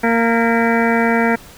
harmonic tone with a mistuned harmonic, 231 Hz, A#3, 16 cents flat, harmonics 1 / 2 / 3 / 4 / 6 / 7 / 8 / 9 / 10, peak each -16 / -19 / -21 / -22 / -24 / -24 / -25 / -26 / -26 dBFS, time 0.03-1.36 s, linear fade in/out 10 ms, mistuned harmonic 9, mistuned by -68 cents, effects pink hiss -41 dBFS RMS until 1.57 s

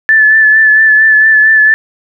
sine tone with vibrato, 1745 Hz, A6, 15 cents flat, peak -3 dBFS, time 0.09-1.74 s, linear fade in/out 0 ms, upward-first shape sine, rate 4.4 Hz, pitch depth 26 cents each way, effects none

